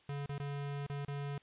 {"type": "tone with dropouts", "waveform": "square", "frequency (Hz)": 142.2, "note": "C#3", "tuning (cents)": 45, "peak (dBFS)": -38, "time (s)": [0.09, 1.38], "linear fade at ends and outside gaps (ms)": 2, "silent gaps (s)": [[0.26, 0.293], [0.381, 0.399], [0.865, 0.898], [1.05, 1.081]], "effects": ["white hiss -66 dBFS RMS until 1.42 s", "resampled to 8000 Hz"]}